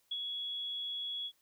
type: tone with ADSR envelope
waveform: sine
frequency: 3358 Hz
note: G#7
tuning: 18 cents sharp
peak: -33 dBFS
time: 0.11-1.32 s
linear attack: 7 ms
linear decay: 47 ms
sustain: -3 dB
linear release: 63 ms
effects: white hiss -73 dBFS RMS until 1.41 s